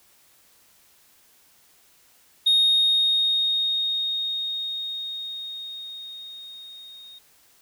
sine tone with level ramp, 3717 Hz, A#7, 6 cents flat, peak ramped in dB -13 to -42 dBFS, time 2.46-7.19 s, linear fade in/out 10 ms, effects tanh soft clip ceiling -13 dBFS + white hiss -58 dBFS RMS until 7.61 s

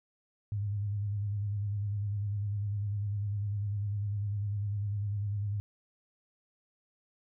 sine tone with vibrato, 102.3 Hz, G#2, 26 cents flat, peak -30 dBFS, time 0.52-5.6 s, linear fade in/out 0 ms, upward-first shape square, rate 10 Hz, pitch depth 43 cents each way, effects none

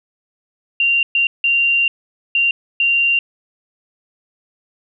sine tone bursts at uneven times, 2771 Hz, F7, 14 cents flat, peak -12 dBFS, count 5, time 0.8-1.03 / 1.15-1.27 / 1.44-1.88 / 2.35-2.51 / 2.8-3.19 s, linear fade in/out 2 ms, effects none

